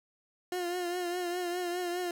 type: tone with vibrato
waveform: 30% pulse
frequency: 354.6 Hz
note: F4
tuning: 26 cents sharp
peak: -29 dBFS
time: 0.52-2.11 s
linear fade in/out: 2 ms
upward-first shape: triangle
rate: 4.9 Hz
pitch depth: 52 cents each way
effects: none